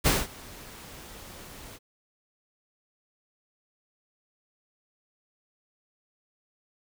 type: noise with ADSR envelope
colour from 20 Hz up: pink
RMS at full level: -21 dBFS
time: 0.04-1.79 s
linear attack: 27 ms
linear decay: 200 ms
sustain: -24 dB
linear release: 39 ms
effects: none